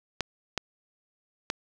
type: clicks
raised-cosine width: 0.2 ms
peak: -10 dBFS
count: 3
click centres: 0.207 / 0.577 / 1.501 s
effects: none